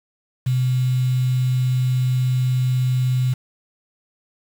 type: tone with quantisation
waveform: sine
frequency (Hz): 127.4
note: C3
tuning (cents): -46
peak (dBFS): -16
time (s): 0.46-3.34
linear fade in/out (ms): 10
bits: 6
effects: none